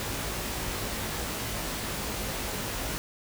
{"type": "noise with comb filter", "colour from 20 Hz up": "pink", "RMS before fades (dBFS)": -33, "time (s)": [0, 2.98], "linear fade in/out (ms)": 0, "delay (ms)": 19, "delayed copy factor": 0.65, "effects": []}